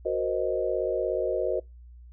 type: chord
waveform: sine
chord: C half-diminished seventh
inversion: second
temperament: equal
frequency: 370 / 466.2 / 523.3 / 622.3 Hz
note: Gb4 / Bb4 / C5 / Eb5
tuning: 0 / 0 / 0 / 0 cents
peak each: -30 dBFS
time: 0.05-1.6 s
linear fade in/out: 10 ms
effects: noise-tail reverb RT60 0.2 s tail -25 dB re dry + added 60 Hz sine -45 dBFS peak until 2.12 s